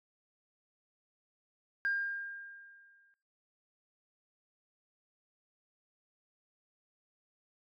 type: tone with exponential decay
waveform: sine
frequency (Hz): 1605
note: G6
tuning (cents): +40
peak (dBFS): -27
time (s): 1.85-3.14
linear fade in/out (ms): 0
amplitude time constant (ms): 280
effects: noise-tail reverb RT60 0.7 s tail -19 dB re dry + tanh soft clip ceiling -25 dBFS